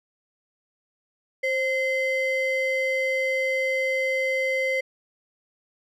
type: ring-modulated tone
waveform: triangle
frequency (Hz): 1296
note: E6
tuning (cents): -30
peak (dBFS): -17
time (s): 1.43-4.81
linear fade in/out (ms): 10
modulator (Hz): 768
effects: none